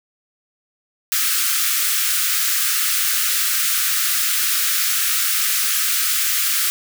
white high-pass noise, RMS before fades -19 dBFS, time 1.12-6.7 s, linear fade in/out 0 ms, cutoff 1200 Hz, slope 96 dB/octave, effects none

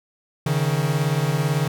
45% pulse beating tone pair, 138.59 / 156.59 Hz, C#3 / D#3, 0 / +11 cents, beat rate 18 Hz, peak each -22 dBFS, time 0.46-1.68 s, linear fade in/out 5 ms, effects none

